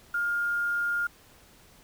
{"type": "tone with quantisation", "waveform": "sine", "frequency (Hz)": 1412, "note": "F6", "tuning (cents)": 19, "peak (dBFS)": -25, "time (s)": [0.14, 1.07], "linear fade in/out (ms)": 5, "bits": 8, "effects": ["pink hiss -56 dBFS RMS until 1.83 s"]}